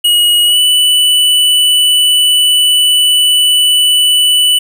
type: tone with pitch glide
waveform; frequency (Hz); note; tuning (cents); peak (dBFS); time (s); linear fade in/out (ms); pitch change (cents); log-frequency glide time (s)
square; 2900 to 2975; F#7 to F#7; -35 to +9; -7; 0.04-4.59; 10; +44; 0.45-0.59
effects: none